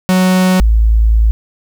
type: tone pair in turn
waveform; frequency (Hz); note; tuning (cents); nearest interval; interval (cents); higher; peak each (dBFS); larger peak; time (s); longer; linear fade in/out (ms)
45% pulse / sine; 185 / 55; F#3 / A1; 0 / 0; octave + major sixth; 2100; first; -8 / -6; second; 0.09-0.6 / 0.6-1.31; second; 0
effects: 8-bit